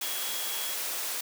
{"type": "tone in noise", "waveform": "sine", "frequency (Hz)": 3322, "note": "G#7", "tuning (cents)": 0, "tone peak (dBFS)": -39, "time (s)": [0.02, 0.74], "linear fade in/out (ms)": 5, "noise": "white", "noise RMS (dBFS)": -33, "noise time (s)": [0.01, 1.21], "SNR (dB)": -9, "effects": ["high-pass 400 Hz 12 dB/octave"]}